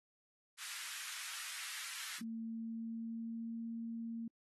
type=high-pass noise; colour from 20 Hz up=pink; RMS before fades=-46 dBFS; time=0.57-2.22 s; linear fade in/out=50 ms; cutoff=1400 Hz; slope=24 dB/octave
type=tone with pitch glide; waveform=sine; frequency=226.2 to 229.4 Hz; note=A3 to A#3; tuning=+48 to -28 cents; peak=-40 dBFS; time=2.21-4.28 s; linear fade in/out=5 ms; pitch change=+24 cents; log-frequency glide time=2.47-3.65 s
effects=AAC 32 kbps